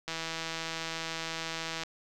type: click train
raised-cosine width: 0.2 ms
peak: -18 dBFS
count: 287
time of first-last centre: 0.08-1.835 s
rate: 163 Hz
effects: none